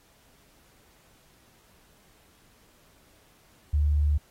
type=tone; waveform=sine; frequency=73.8 Hz; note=D2; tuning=9 cents sharp; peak=-20 dBFS; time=3.73-4.18 s; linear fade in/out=10 ms; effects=pink hiss -61 dBFS RMS until 4.3 s + AAC 48 kbps